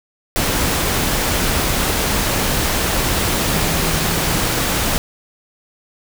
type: tone in noise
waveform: sine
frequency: 160.4 Hz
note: E3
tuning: 47 cents flat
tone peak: -26 dBFS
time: 3.39-4.38 s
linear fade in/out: 0 ms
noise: pink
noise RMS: -18 dBFS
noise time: 0.36-4.98 s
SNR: -11 dB
effects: none